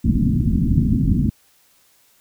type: low-pass noise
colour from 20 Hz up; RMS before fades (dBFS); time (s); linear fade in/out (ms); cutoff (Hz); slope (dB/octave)
white; -17; 0.04-1.3; 10; 260; 48
effects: white hiss -57 dBFS RMS until 2.2 s